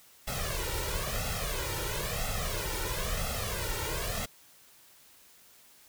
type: noise with flanger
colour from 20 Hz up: pink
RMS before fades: -33 dBFS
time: 0.27-4.26 s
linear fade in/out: 10 ms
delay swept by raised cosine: 1.5 to 2.16 ms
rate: 1 Hz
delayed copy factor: +0.95
effects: white hiss -58 dBFS RMS until 5.88 s